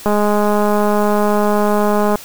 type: click train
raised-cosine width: 1 ms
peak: -3 dBFS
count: 437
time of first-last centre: 0.06-2.156 s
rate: 208 Hz
effects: white hiss -35 dBFS RMS until 2.24 s